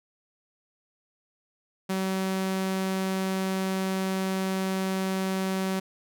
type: tone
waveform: sawtooth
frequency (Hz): 190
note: F#3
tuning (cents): +46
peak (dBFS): -22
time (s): 1.89-5.8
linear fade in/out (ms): 10
effects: none